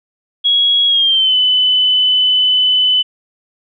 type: tone with pitch glide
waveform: sine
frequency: 3322 to 3011 Hz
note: G#7 to F#7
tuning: 0 to +30 cents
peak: -9 dBFS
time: 0.44-3.03 s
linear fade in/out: 20 ms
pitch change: -170 cents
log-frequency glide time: 0.87-1.36 s
effects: none